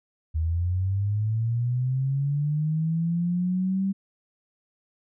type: linear sweep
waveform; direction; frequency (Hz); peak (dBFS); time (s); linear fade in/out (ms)
sine; up; 77.78 to 196; -22; 0.34-3.93; 20
effects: none